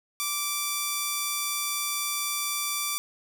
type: tone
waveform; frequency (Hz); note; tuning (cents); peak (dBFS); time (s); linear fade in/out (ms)
5% pulse; 1168; D6; -10; -15; 0.2-2.98; 0
effects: none